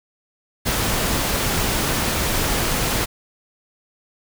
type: noise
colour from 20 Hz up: pink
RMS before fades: -21 dBFS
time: 0.65-3.06 s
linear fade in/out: 20 ms
effects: none